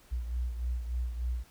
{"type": "beating tone pair", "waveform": "sine", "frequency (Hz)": [60.2, 63.6], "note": ["B1", "C2"], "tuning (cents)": [-44, -48], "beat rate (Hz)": 3.4, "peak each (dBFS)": [-31, -39], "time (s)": [0.11, 1.44], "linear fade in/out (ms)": 20, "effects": ["pink hiss -60 dBFS RMS until 1.5 s"]}